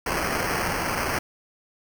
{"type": "noise with sample-and-hold", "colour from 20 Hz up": "blue", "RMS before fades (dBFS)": -26, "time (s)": [0.06, 1.19], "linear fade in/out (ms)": 5, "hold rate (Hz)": 3675, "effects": []}